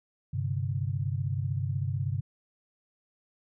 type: chord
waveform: sine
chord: G suspended fourth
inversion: none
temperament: equal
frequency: 98 / 130.81 / 146.83 Hz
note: G2 / C3 / D3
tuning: 0 / 0 / 0 cents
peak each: -31 / -31 / -35 dBFS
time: 0.33-2.21 s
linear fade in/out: 10 ms
effects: none